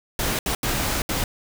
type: noise bursts at uneven times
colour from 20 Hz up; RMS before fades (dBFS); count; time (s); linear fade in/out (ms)
pink; -24; 4; 0.19-0.39 / 0.46-0.55 / 0.63-1.02 / 1.09-1.24; 2
effects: none